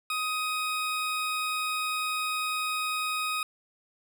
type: tone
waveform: 20% pulse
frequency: 1254 Hz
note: D#6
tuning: 13 cents sharp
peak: -23 dBFS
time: 0.1-3.43 s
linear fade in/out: 2 ms
effects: none